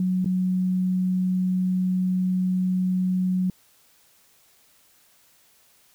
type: tone with dropouts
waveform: sine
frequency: 184.2 Hz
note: F#3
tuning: 7 cents flat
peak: -20 dBFS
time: 0-3.5 s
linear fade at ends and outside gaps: 2 ms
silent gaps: 0.246-0.258 s
effects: white hiss -59 dBFS RMS until 5.94 s

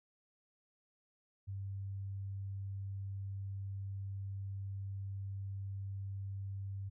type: tone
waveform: sine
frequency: 98 Hz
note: G2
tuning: in tune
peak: -39 dBFS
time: 1.47-6.9 s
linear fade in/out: 20 ms
effects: none

